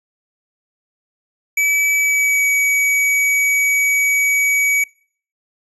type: tone with pitch glide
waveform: square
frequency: 2295 to 2270 Hz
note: D7 to C#7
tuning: -40 to +41 cents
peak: -14 dBFS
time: 1.57-4.84 s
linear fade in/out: 5 ms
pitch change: -19 cents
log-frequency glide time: 1.95-2.45 s
effects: noise-tail reverb RT60 0.5 s tail -23 dB re dry + resampled to 32000 Hz